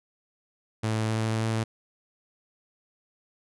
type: tone with pitch steps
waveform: sawtooth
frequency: 110 / 110.89 / 111.79 Hz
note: A2 / A2 / A2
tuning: 0 / +14 / +28 cents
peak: -21 dBFS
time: 0.83-1.64 s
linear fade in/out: 10 ms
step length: 270 ms
effects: resampled to 24000 Hz